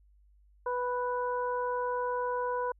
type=harmonic tone; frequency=493.9 Hz; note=B4; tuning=in tune; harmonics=1 / 2 / 3; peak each=-32 / -32 / -41 dBFS; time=0.66-2.72 s; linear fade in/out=5 ms; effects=added 50 Hz sine -59 dBFS peak until 2.79 s